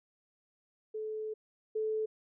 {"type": "tone pair in turn", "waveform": "sine", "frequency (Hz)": [433.2, 435], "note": ["A4", "A4"], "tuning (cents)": [-27, -20], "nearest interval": "unison", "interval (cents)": 7, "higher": "second", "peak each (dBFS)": [-35, -30], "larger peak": "second", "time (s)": [[0.94, 1.34], [1.75, 2.06]], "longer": "first", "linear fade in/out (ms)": 10, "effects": []}